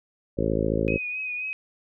harmonic tone, 54.3 Hz, A1, 22 cents flat, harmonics 1 / 2 / 3 / 4 / 5 / 6 / 7 / 8 / 9 / 10, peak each -31 / -31 / -31 / -31 / -31 / -31 / -31 / -31 / -31 / -31 dBFS, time 0.37-0.98 s, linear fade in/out 20 ms
sine tone with vibrato, 2500 Hz, D#7, 8 cents sharp, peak -28 dBFS, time 0.88-1.53 s, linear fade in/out 0 ms, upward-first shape triangle, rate 3.8 Hz, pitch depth 41 cents each way
effects none

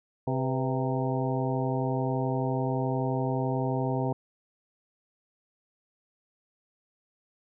harmonic tone with a mistuned harmonic, 131.6 Hz, C3, 10 cents sharp, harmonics 1 / 2 / 3 / 4 / 5 / 6 / 7, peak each -29 / -32 / -34 / -35 / -36 / -37 / -37 dBFS, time 0.27-4.13 s, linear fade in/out 5 ms, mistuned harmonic 4, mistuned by -83 cents, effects none

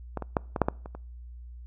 clicks, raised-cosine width 1 ms, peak -17 / -20 / -9 / -15 / -6 / -10 / -26 / -26 dBFS, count 8, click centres 0.173 / 0.223 / 0.368 / 0.562 / 0.617 / 0.685 / 0.859 / 0.95 s, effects noise-tail reverb RT60 0.5 s tail -25 dB re dry + added 60 Hz sine -41 dBFS peak until 1.66 s

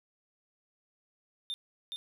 triangle tone with echo, 3598 Hz, A7, 38 cents sharp, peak -32 dBFS, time 1.5-1.54 s, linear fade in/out 0 ms, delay 420 ms, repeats 1, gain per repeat -3 dB, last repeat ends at 1.96 s, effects none

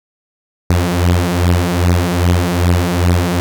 sawtooth beating tone pair, 86.6 / 89.1 Hz, F2 / F2, -14 / +35 cents, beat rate 2.5 Hz, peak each -10 dBFS, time 0.7-3.4 s, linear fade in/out 0 ms, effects none

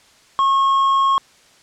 triangle tone with hard clipping, 1088 Hz, C#6, 33 cents flat, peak -14 dBFS, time 0.39-1.18 s, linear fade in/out 0 ms, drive 7 dB, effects white hiss -51 dBFS RMS until 1.62 s + low-pass 7000 Hz 12 dB/octave

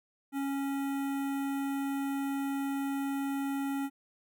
square tone with notch filter, 276.2 Hz, C#4, 6 cents flat, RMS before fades -33 dBFS, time 0.32-3.9 s, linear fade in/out 50 ms, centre 4700 Hz, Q 0.67, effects none

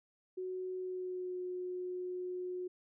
sine tone with pitch glide, 370 to 363 Hz, F#4 to F#4, 0 to -33 cents, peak -37 dBFS, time 0.37-2.68 s, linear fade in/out 10 ms, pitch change -33 cents, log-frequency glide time 0.77-1.4 s, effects none

